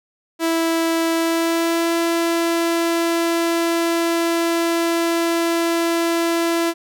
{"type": "tone with pitch glide", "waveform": "sawtooth", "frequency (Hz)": [329.7, 335.7], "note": ["E4", "E4"], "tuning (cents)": [0, 32], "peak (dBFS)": -13, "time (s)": [0.39, 6.74], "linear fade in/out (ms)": 50, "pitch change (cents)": 32, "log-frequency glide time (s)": [1.15, 1.96], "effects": []}